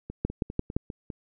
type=two click trains; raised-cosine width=3 ms; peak=-23 / -12 dBFS; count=6 / 4; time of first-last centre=0.1-1.102 / 0.25-0.765 s; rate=4.99 / 5.82 Hz; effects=none